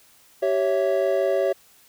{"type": "chord", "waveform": "triangle", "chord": "C# diminished", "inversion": "second", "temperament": "equal with one note detuned", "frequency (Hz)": [386.4, 554.4, 659.3], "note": ["G4", "C#5", "E5"], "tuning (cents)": [-25, 0, 0], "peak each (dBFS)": [-22, -20, -23], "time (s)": [0.42, 1.53], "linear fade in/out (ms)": 10, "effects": ["white hiss -55 dBFS RMS until 1.88 s"]}